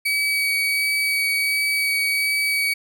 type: tone with vibrato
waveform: 35% pulse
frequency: 2271 Hz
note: C#7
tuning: 41 cents sharp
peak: -17 dBFS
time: 0.05-2.74 s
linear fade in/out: 10 ms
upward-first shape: sine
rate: 1.4 Hz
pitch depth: 10 cents each way
effects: none